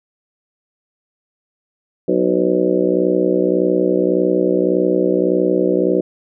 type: harmonic tone with a mistuned harmonic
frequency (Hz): 61.74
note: B1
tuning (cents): 0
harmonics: 3 / 4 / 5 / 6 / 7 / 8 / 9 / 10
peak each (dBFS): -22 / -28 / -19 / -17 / -29 / -19 / -24 / -28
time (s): 2.08-6.01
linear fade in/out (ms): 5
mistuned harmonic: 9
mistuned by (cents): -35
effects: none